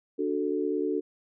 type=chord; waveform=sine; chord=D major; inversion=none; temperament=equal; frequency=293.7 / 370 / 440 Hz; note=D4 / F#4 / A4; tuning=0 / 0 / 0 cents; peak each=-30 dBFS; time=0.18-1.01 s; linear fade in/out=20 ms; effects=none